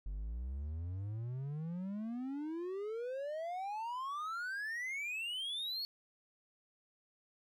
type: exponential sweep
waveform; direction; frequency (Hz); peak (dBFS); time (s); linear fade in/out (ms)
triangle; up; 46.41 to 4435; -36; 0.06-5.85; 0
effects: none